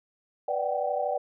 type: chord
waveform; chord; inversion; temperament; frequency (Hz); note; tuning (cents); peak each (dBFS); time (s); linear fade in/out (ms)
sine; G major seventh; first; equal with one note detuned; 493.9 / 587.3 / 751.6 / 784; B4 / D5 / F#5 / G5; 0 / 0 / +27 / 0; -33 / -29 / -31 / -33; 0.48-1.18; 5
effects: none